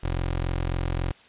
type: tone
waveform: 20% pulse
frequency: 43.65 Hz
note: F1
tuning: in tune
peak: -20 dBFS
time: 0.03-1.12 s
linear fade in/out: 10 ms
effects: white hiss -53 dBFS RMS until 1.28 s + resampled to 8000 Hz